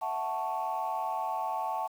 sine chord, F# minor seventh, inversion third, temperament equal, 659.3 / 740 / 880 / 1108.7 Hz, E5 / F#5 / A5 / C#6, 0 / 0 / 0 / 0 cents, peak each -38 / -34 / -32 / -37 dBFS, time 0.01-1.88 s, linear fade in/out 20 ms, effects tanh soft clip ceiling -23 dBFS + 9-bit

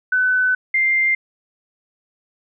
sine tone pair in turn, 1506 / 2098 Hz, F#6 / C7, +30 / +4 cents, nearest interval tritone, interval 574 cents, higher second, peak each -14 dBFS, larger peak neither, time 0.12-0.55 / 0.74-1.15 s, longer first, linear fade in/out 5 ms, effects none

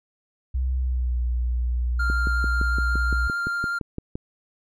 sine tone with pitch glide, 64.2 to 60.6 Hz, C2 to B1, -32 to -32 cents, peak -21 dBFS, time 0.54-3.28 s, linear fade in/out 10 ms, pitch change -100 cents, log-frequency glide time 0.76-1.19 s
triangle tone with vibrato, 1396 Hz, F6, 1 cent flat, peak -22 dBFS, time 1.99-3.79 s, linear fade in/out 10 ms, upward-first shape triangle, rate 11 Hz, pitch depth 10 cents each way
click train, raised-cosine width 3 ms, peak -17 dBFS, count 13, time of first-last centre 2.1-4.155 s, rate 5.84 Hz
effects none

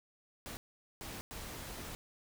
pink noise bursts at uneven times, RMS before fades -45 dBFS, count 3, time 0.46-0.57 / 1.01-1.21 / 1.31-1.95 s, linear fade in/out 0 ms, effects none

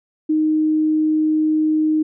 sine tone, 310.3 Hz, D#4, 5 cents flat, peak -14 dBFS, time 0.29-2.03 s, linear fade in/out 10 ms, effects none

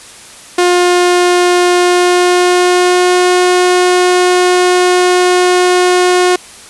sawtooth tone with pitch glide, 355.9 to 360.9 Hz, F4 to F#4, +33 to -43 cents, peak -3 dBFS, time 0.58-6.36 s, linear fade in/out 5 ms, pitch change +24 cents, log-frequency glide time 1.76-3.33 s, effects white hiss -34 dBFS RMS until 6.69 s + resampled to 24000 Hz

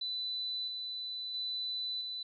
sine tone with tremolo, 3993 Hz, B7, 18 cents sharp, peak -34 dBFS, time 0.01-2.23 s, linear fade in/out 5 ms, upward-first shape square, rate 0.75 Hz, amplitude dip 30%, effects none

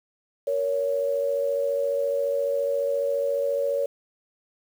sine tone pair together, 466.2 / 560.7 Hz, A#4 / C#5, 0 / +20 cents, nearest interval minor third, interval 320 cents, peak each -28 / -23 dBFS, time 0.47-3.86 s, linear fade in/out 5 ms, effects 8-bit

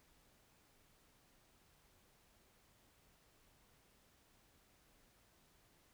silence, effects pink hiss -71 dBFS RMS until 5.93 s

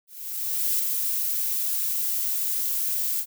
violet noise with ADSR envelope, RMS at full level -23 dBFS, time 0.07-3.26 s, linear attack 720 ms, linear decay 8 ms, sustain -3 dB, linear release 67 ms, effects none

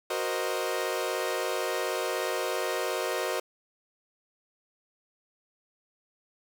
sawtooth chord, C half-diminished seventh, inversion second, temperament equal, 370 / 466.2 / 523.3 / 622.3 Hz, Gb4 / Bb4 / C5 / Eb5, 0 / 0 / 0 / 0 cents, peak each -30 dBFS, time 0.1-3.4 s, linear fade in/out 5 ms, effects none

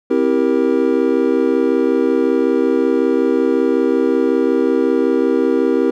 triangle chord, C dominant seventh, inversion none, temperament just, 261.6 / 327 / 392.4 / 470.9 Hz, C4 / E4 / G4 / Bb4, 0 / -14 / +2 / +18 cents, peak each -16 dBFS, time 0.1-5.91 s, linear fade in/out 10 ms, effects none

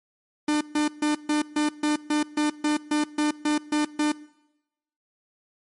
45% pulse tone bursts, 299.5 Hz, D4, 34 cents sharp, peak -20 dBFS, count 14, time 0.48-4.12 s, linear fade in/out 5 ms, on 130 ms, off 140 ms, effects noise-tail reverb RT60 0.9 s tail -21 dB re dry + MP3 48 kbps

